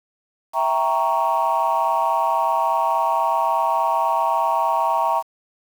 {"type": "chord", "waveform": "sine", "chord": "E diminished seventh", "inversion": "none", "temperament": "equal", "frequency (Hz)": [659.3, 784, 932.3, 1108.7], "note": ["E5", "G5", "Bb5", "Db6"], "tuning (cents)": [0, 0, 0, 0], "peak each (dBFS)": [-23, -23, -19, -23], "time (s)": [0.53, 5.23], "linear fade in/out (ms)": 50, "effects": ["tanh soft clip ceiling -10 dBFS", "7-bit"]}